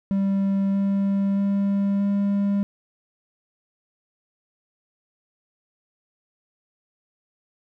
triangle tone with pitch steps, 196 / 197.48 / 198.97 / 200.5 Hz, G3 / G3 / G3 / G3, 0 / +13 / +26 / +39 cents, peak -17 dBFS, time 0.11-2.63 s, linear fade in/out 0 ms, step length 630 ms, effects none

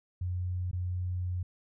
sine tone with dropouts, 90.2 Hz, F#2, 44 cents flat, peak -30 dBFS, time 0.21-1.43 s, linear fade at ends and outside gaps 5 ms, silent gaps 0.713-0.73 s, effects none

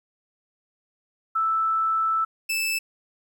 sine / sawtooth tone pair in turn, 1318.5 / 2632 Hz, E6 / E7, 0 / -3 cents, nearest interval octave, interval 1197 cents, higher second, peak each -20 dBFS, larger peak neither, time 1.35-2.25 / 2.49-2.79 s, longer first, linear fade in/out 10 ms, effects 10-bit

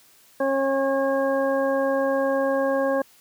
harmonic tone, 271.8 Hz, C#4, 34 cents flat, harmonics 1 / 2 / 3 / 4 / 6, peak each -27 / -21 / -32 / -31 / -32 dBFS, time 0.4-3.02 s, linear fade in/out 5 ms, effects white hiss -55 dBFS RMS until 3.2 s + high-pass 80 Hz 12 dB/octave

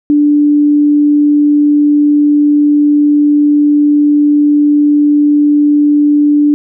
sine tone, 293.7 Hz, D4, in tune, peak -5 dBFS, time 0.1-6.54 s, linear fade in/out 0 ms, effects none

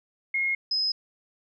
sine tone pair in turn, 2152 / 5079 Hz, C7 / D#8, +48 / +35 cents, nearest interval octave + minor third, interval 1487 cents, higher second, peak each -23 dBFS, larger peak neither, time 0.34-0.55 / 0.71-0.92 s, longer neither, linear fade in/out 5 ms, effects none

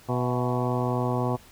harmonic tone with a mistuned harmonic, 123.5 Hz, B2, in tune, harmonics 1 / 2 / 3 / 4 / 5 / 6 / 7 / 8 / 9, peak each -27 / -30 / -32 / -33 / -34 / -35 / -35 / -36 / -37 dBFS, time 0.08-1.37 s, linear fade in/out 20 ms, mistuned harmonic 5, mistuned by +68 cents, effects pink hiss -52 dBFS RMS until 1.51 s

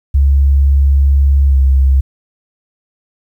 sine tone with pitch glide, 69.3 to 67.02 Hz, C#2 to C2, 0 to +42 cents, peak -6 dBFS, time 0.14-2.01 s, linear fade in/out 10 ms, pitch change -58 cents, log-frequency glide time 1.47-1.57 s, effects 8-bit

